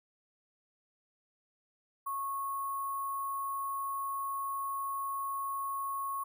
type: tone with sample-and-hold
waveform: sine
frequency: 1097 Hz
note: C#6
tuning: 18 cents flat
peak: -33 dBFS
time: 2.06-6.24 s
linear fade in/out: 10 ms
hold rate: 11025 Hz
effects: none